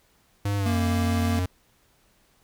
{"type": "tone with pitch glide", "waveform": "square", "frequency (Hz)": [101.1, 90.59], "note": ["G#2", "F#2"], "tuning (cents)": [-46, -36], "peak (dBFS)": -24, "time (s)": [0.45, 1.46], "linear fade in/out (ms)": 5, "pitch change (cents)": -190, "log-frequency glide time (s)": [0.57, 0.78]}
{"type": "tone", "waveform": "square", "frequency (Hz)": 233.1, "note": "A#3", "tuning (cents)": 0, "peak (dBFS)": -26, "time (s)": [0.66, 1.39], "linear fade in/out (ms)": 0}
{"effects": ["pink hiss -63 dBFS RMS until 2.43 s"]}